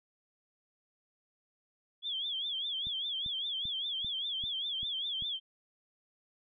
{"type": "tone with vibrato", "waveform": "sine", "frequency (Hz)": 3334, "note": "G#7", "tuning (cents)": 6, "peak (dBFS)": -33, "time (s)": [2.02, 5.4], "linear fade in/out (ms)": 50, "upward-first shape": "triangle", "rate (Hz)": 5, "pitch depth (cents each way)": 150}
{"type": "click train", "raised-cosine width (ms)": 5, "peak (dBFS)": -36, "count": 7, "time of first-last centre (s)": [2.87, 5.223], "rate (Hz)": 2.55}
{"effects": []}